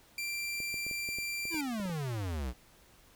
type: tone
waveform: sawtooth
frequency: 2360 Hz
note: D7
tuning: 8 cents sharp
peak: -31 dBFS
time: 0.18-1.61 s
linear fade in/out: 2 ms
type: clicks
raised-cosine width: 2 ms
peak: -33 dBFS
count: 11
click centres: 0.603 / 0.742 / 0.866 / 0.912 / 1.089 / 1.186 / 1.454 / 1.544 / 1.8 / 1.855 / 1.896 s
type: exponential sweep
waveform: square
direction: down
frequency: 348.3 to 57.5 Hz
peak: -34 dBFS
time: 1.5-2.54 s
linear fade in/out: 50 ms
effects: pink hiss -61 dBFS RMS until 3.15 s